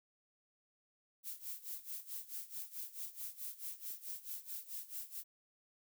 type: noise with tremolo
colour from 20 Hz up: violet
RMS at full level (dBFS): -43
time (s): 1.23-5.24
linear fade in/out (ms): 50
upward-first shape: sine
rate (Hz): 4.6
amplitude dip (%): 85
effects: none